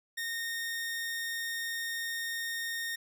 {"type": "tone", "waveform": "sawtooth", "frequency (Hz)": 1843, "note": "A#6", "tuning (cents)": -20, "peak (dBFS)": -30, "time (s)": [0.17, 2.96], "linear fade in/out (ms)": 10, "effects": []}